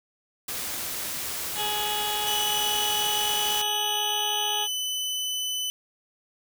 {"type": "noise", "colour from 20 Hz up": "white", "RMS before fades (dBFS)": -32, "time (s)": [0.48, 3.62], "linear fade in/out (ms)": 5}
{"type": "harmonic tone", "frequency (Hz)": 419.4, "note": "G#4", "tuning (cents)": 17, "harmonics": [1, 2, 3, 4, 6, 7, 8, 9], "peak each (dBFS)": [-39, -30, -42, -41, -42, -33, -33, -42], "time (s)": [1.55, 4.68], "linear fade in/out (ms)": 50}
{"type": "tone with pitch glide", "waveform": "sawtooth", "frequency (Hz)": [2978, 3011], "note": ["F#7", "F#7"], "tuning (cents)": [11, 30], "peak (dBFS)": -24, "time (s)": [2.27, 5.7], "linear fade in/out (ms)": 0, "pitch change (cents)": 19, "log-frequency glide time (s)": [2.93, 4.42]}
{"effects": []}